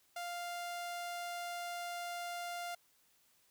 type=tone; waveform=sawtooth; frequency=698.5 Hz; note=F5; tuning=in tune; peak=-36 dBFS; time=0.16-2.75 s; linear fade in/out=5 ms; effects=white hiss -71 dBFS RMS until 3.5 s